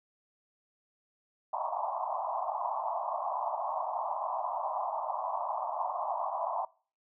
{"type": "band-pass noise", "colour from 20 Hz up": "white", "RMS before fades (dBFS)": -34, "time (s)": [1.53, 6.65], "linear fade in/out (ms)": 5, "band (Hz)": [620, 1100], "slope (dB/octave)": 96, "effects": ["noise-tail reverb RT60 0.4 s tail -23 dB re dry"]}